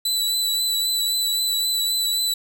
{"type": "tone with vibrato", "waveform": "sawtooth", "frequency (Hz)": 3973, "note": "B7", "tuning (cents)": 10, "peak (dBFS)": -17, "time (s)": [0.05, 2.34], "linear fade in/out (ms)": 5, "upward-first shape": "triangle", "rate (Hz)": 3.8, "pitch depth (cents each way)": 26, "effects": []}